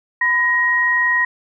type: tone pair together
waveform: sine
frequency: 1006.9 / 1886 Hz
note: B5 / A#6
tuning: +33 / +20 cents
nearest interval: major seventh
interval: 1087 cents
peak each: -22 / -14 dBFS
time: 0.21-1.25 s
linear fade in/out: 5 ms
effects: none